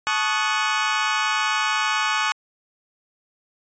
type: chord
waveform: 25% pulse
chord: D# half-diminished seventh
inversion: second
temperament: equal with one note detuned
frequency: 866.4 / 1108.7 / 1244.5 / 1480 Hz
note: A5 / C#6 / D#6 / F#6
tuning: -27 / 0 / 0 / 0 cents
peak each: -22 dBFS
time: 0.07-2.32 s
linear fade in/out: 0 ms
effects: resampled to 16000 Hz